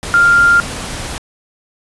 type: tone in noise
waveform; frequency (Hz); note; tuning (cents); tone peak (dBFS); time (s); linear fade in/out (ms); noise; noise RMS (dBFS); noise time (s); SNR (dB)
sine; 1396.9; F6; 0; -6; 0.14-0.6; 0; pink; -24; 0.03-1.18; +15
effects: resampled to 24000 Hz